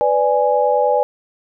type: chord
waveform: sine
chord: G# diminished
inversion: first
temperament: equal with one note detuned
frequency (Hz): 497.6 / 587.3 / 830.6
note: B4 / D5 / G#5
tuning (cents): +13 / 0 / 0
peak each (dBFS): -17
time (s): 0.01-1.03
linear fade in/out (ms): 0
effects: none